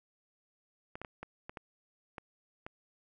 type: clicks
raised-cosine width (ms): 0.5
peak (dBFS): -27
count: 8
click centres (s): 0.955 / 1.016 / 1.048 / 1.23 / 1.495 / 1.572 / 2.182 / 2.665
effects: none